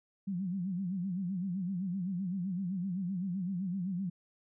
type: tone with vibrato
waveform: sine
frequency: 185 Hz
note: F#3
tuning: in tune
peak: -32 dBFS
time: 0.27-4.1 s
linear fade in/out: 10 ms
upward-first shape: sine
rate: 7.8 Hz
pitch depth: 130 cents each way
effects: none